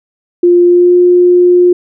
sine tone with pitch glide, 350.9 to 356 Hz, F4 to F4, +8 to +33 cents, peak -3 dBFS, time 0.43-1.73 s, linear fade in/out 5 ms, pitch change +25 cents, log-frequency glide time 0.65-0.95 s, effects none

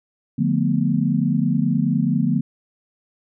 sine chord, B half-diminished seventh, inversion first, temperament just, 148.16 / 177.8 / 222.2 / 246.9 Hz, D3 / F3 / A3 / B3, +16 / +31 / +17 / 0 cents, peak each -22 dBFS, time 0.38-2.41 s, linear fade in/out 10 ms, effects none

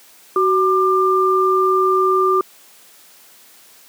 sine tone pair together, 375.8 / 1193 Hz, F#4 / D6, +27 / +27 cents, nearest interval octave + minor sixth, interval 2000 cents, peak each -15 dBFS, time 0.36-2.41 s, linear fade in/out 2 ms, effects white hiss -47 dBFS RMS until 3.88 s + high-pass 200 Hz 12 dB/octave

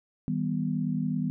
sine chord, Eb augmented, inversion none, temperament equal with one note detuned, 158.83 / 196 / 246.9 Hz, Eb3 / G3 / B3, +36 / 0 / 0 cents, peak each -30 / -31 / -30 dBFS, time 0.28-1.3 s, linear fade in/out 0 ms, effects none

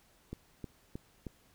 click train, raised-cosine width 3 ms, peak -27 dBFS, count 4, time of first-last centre 0.33-1.268 s, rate 3.2 Hz, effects pink hiss -66 dBFS RMS until 1.54 s

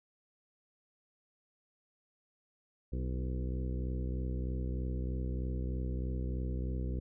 harmonic tone with a mistuned harmonic, 63.2 Hz, B1, 41 cents sharp, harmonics 1 / 2 / 3 / 4 / 5 / 6 / 7 / 8, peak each -34 / -40 / -44 / -46 / -48 / -50 / -51 / -52 dBFS, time 2.92-7 s, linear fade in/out 10 ms, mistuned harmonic 5, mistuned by +28 cents, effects none

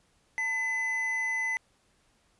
triangle tone pair together, 897 / 2014 Hz, A5 / B6, +33 / +33 cents, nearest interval octave + major second, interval 1400 cents, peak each -38 / -26 dBFS, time 0.38-1.57 s, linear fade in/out 0 ms, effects pink hiss -68 dBFS RMS until 2.39 s + resampled to 24000 Hz

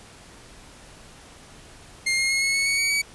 sawtooth tone with pitch steps, 2121 / 2142 / 2163 / 2184 / 2206 / 2228 / 2250 / 2272 Hz, C7 / C7 / C#7 / C#7 / C#7 / C#7 / C#7 / C#7, +23 / +40 / -43 / -26 / -9 / +8 / +25 / +42 cents, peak -17 dBFS, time 2.06-3.02 s, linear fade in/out 10 ms, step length 120 ms, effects pink hiss -47 dBFS RMS until 3.14 s + resampled to 24000 Hz

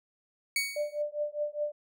sawtooth tone with exponential decay, 2237 Hz, C#7, 15 cents sharp, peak -21 dBFS, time 0.56-1.02 s, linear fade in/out 2 ms, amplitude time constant 100 ms
sine tone with tremolo, 593 Hz, D5, 17 cents sharp, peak -26 dBFS, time 0.76-1.72 s, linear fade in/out 5 ms, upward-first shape triangle, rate 4.9 Hz, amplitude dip 100%
effects none

